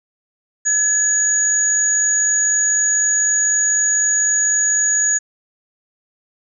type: tone pair together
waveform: sine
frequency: 1693 / 6772 Hz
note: G#6 / G#8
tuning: +33 / +33 cents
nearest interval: 2 octaves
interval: 2400 cents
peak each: -22 / -14 dBFS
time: 0.65-5.19 s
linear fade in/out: 20 ms
effects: none